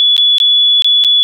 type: tone with dropouts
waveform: sine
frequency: 3421 Hz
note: A7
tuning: 49 cents flat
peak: -6 dBFS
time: 0-1.23 s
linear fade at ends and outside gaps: 0 ms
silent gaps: 0.166-0.179 / 0.383-0.401 / 0.822-0.845 / 1.039-1.047 s
effects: none